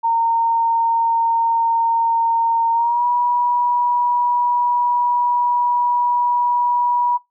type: tone with pitch glide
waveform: sine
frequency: 919 to 969.7 Hz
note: A#5 to B5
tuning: -25 to -32 cents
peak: -14 dBFS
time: 0.03-7.18 s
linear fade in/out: 20 ms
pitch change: +93 cents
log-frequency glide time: 2.72-3.05 s
effects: noise-tail reverb RT60 0.2 s tail -24 dB re dry